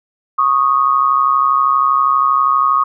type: tone pair together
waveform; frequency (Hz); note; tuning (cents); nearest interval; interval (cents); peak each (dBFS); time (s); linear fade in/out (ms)
sine; 1106 / 1238.5; C#6 / D#6; -4 / -8; major second; 196; -13; 0.38-2.84; 10
effects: none